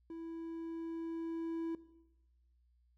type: tone with level ramp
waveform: triangle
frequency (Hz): 329.6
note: E4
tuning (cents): 0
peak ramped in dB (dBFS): -41 to -34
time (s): 0.1-1.75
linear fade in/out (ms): 2
effects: noise-tail reverb RT60 1.0 s tail -17 dB re dry + added 60 Hz sine -68 dBFS peak until 2.97 s